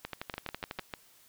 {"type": "two click trains", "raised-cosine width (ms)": 0.3, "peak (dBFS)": [-20, -20], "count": [10, 5], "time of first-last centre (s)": [[0.05, 0.794], [0.34, 0.938]], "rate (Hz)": [12.1, 6.69], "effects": ["white hiss -61 dBFS RMS until 1.28 s"]}